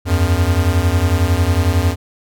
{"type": "beating tone pair", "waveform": "square", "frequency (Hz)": [82.6, 93.6], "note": ["E2", "F#2"], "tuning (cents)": [4, 20], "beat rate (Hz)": 11, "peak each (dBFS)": -16, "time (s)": [0.05, 1.96], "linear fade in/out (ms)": 50, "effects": []}